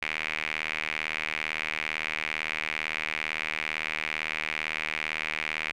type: tone with band-pass filter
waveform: sawtooth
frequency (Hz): 77.78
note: D#2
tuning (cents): 0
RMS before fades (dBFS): -32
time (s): 0.02-5.72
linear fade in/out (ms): 5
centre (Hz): 2300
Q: 4.5
effects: none

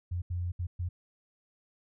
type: tone bursts at uneven times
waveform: sine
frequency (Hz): 88.3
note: F2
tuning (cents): +20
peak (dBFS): -30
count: 4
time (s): 0.11-0.22 / 0.3-0.52 / 0.59-0.67 / 0.79-0.89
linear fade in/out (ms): 10
effects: none

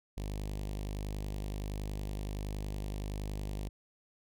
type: tone with notch filter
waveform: sawtooth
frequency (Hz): 50.7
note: G#1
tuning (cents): -41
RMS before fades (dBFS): -38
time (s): 0.17-3.69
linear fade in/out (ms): 5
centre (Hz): 1400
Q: 0.91
effects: none

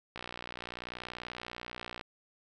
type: click train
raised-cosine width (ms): 0.3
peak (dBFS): -24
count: 113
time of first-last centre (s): 0.16-2.011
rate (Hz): 60.5
effects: none

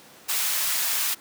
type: high-pass noise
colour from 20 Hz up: white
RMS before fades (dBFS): -25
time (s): 0.28-1.15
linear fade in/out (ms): 20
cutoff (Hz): 980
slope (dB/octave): 12
effects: pink hiss -49 dBFS RMS until 1.2 s + high-pass 200 Hz 12 dB/octave

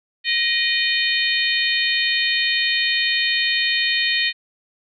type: harmonic tone with a mistuned harmonic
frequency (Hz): 612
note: D#5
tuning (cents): -29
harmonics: 3 / 4 / 5 / 6 / 7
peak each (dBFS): -22 / -23 / -24 / -25 / -25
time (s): 0.24-4.33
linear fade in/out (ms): 50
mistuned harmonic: 3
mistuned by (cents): +39
effects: none

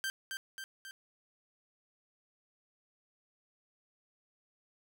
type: tone with echo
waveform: sawtooth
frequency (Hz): 1568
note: G6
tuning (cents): 0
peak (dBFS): -30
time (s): 0.04-0.1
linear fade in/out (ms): 0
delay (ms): 270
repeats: 3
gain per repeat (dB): -4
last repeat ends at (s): 0.91
effects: none

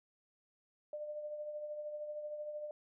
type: tone with tremolo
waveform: sine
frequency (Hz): 599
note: D5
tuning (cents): +34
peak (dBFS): -38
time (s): 0.93-2.71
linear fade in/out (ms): 2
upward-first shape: triangle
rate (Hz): 13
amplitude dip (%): 50
effects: none

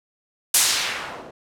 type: noise with low-pass filter sweep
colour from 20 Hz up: blue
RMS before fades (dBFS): -23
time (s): 0.54-1.31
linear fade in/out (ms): 5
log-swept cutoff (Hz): 11000 to 430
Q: 0.93
effects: none

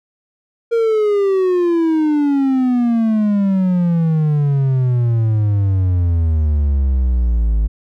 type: exponential sweep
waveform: triangle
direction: down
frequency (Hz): 468.5 to 51.91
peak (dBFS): -10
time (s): 0.71-7.68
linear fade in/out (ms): 20
effects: none

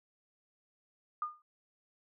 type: tone with exponential decay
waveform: sine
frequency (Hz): 1217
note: D#6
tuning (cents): -39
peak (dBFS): -29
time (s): 1.22-1.42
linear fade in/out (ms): 2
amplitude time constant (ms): 42
effects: none

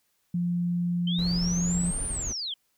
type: tone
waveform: sine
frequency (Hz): 174.61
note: F3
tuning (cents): 0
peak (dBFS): -24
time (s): 0.34-1.91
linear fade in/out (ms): 5
type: linear two-way sweep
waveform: sine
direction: up then down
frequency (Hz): 3040 to 9397 to 3040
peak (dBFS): -30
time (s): 1.07-2.54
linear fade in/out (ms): 5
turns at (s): 2.06
type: noise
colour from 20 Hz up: brown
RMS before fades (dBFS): -35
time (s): 1.18-2.33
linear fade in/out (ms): 10
effects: white hiss -72 dBFS RMS until 2.77 s

